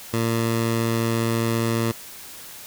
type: tone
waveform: 15% pulse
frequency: 114.7 Hz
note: A#2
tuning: 28 cents flat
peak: -14 dBFS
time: 0.13-1.92 s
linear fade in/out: 10 ms
effects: white hiss -40 dBFS RMS until 2.66 s